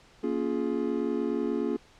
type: chord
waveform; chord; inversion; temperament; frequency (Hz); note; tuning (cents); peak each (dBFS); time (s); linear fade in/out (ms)
triangle; Bb minor seventh; none; just; 233.1 / 279.7 / 349.6 / 419.5; Bb3 / Db4 / F4 / Ab4; 0 / +16 / +2 / +17; -30; 0.23-1.77; 10
effects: pink hiss -57 dBFS RMS until 1.99 s + low-pass 6000 Hz 12 dB/octave